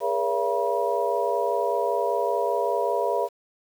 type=tone cluster; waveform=sine; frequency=413.2 / 478.3 / 569 / 677 / 965 Hz; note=G#4 / A#4 / C#5 / E5 / B5; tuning=-9 / +44 / +45 / +46 / -40 cents; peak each=-28 dBFS; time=0-3.29 s; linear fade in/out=50 ms; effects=8-bit